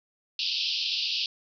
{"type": "band-pass noise", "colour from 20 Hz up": "white", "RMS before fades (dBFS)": -29, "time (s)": [0.39, 1.26], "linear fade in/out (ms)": 2, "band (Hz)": [2600, 5200], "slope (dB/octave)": 96, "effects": []}